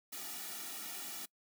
white noise with comb filter, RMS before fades -44 dBFS, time 0.12-1.26 s, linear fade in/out 10 ms, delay 1.9 ms, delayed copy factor -0.8, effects noise-tail reverb RT60 0.1 s tail -24 dB re dry + high-pass 200 Hz 12 dB/octave

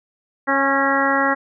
harmonic tone with a mistuned harmonic, 274 Hz, C#4, 20 cents flat, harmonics 1 / 2 / 3 / 4 / 5 / 6 / 7, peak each -23 / -23 / -23 / -23 / -23 / -23 / -23 dBFS, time 0.47-1.35 s, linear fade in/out 20 ms, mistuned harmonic 3, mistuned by +15 cents, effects none

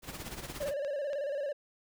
pink noise with tremolo, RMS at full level -40 dBFS, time 0.02-0.74 s, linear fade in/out 50 ms, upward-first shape sine, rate 17 Hz, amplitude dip 65%
click train, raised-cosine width 0.2 ms, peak -29 dBFS, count 4, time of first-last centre 0.28-1.132 s, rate 3.52 Hz
triangle tone with vibrato, 569 Hz, C#5, 45 cents sharp, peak -30 dBFS, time 0.6-1.53 s, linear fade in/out 10 ms, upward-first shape square, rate 18 Hz, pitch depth 69 cents each way
effects none

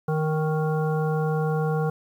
harmonic tone with a mistuned harmonic, 155.56 Hz, D#3, in tune, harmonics 1 / 3 / 5 / 7 / 9, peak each -23 / -27 / -32 / -37 / -37 dBFS, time 0.08-1.9 s, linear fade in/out 5 ms, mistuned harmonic 7, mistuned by +23 cents, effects 9-bit

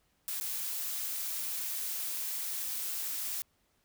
blue noise with dropouts, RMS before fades -36 dBFS, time 0.28-3.42 s, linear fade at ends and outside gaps 0 ms, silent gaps 0.4-0.41 s, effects pink hiss -73 dBFS RMS until 3.84 s

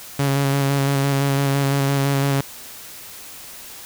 sawtooth tone with vibrato, 138.8 Hz, C#3, 3 cents sharp, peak -13 dBFS, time 0.19-2.41 s, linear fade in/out 5 ms, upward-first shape square, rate 5.9 Hz, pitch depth 17 cents each way, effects white hiss -38 dBFS RMS until 3.85 s

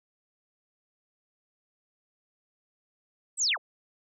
sine linear sweep, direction down, 8372 to 355.7 Hz, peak -23 dBFS, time 3.37-3.58 s, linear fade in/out 50 ms, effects none

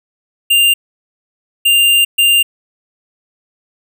square tone bursts at uneven times, 2794 Hz, F7, in tune, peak -8 dBFS, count 3, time 0.5-0.74 / 1.65-2.05 / 2.18-2.43 s, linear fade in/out 10 ms, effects none

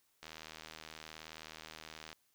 click train, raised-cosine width 0.2 ms, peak -30 dBFS, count 151, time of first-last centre 0.23-2.129 s, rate 79 Hz, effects white hiss -75 dBFS RMS until 2.34 s

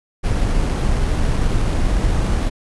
brown noise with sample-and-hold, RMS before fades -17 dBFS, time 0.23-2.5 s, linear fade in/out 20 ms, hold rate 7350 Hz, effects resampled to 24000 Hz

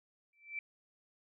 sine tone with exponential growth, 2331 Hz, D7, 14 cents flat, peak -34 dBFS, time 0.33-0.59 s, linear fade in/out 2 ms, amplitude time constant 55 ms, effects none

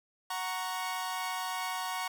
sawtooth chord, F# major, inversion none, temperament equal, 740 / 932.3 / 1108.7 Hz, F#5 / A#5 / C#6, 0 / 0 / 0 cents, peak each -34 / -34 / -34 dBFS, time 0.3-2.08 s, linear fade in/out 5 ms, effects none

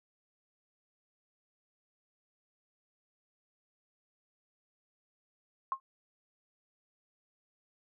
sine tone with exponential decay, 1068 Hz, C6, 35 cents sharp, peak -25 dBFS, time 5.72-5.8 s, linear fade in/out 1 ms, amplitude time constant 16 ms, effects none

